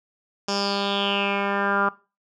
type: tone with low-pass filter sweep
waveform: 10% pulse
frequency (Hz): 199.8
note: G3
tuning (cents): +33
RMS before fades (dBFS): -24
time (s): 0.48-1.89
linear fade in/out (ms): 5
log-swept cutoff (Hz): 5800 to 1300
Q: 6.1
effects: noise-tail reverb RT60 0.3 s tail -19 dB re dry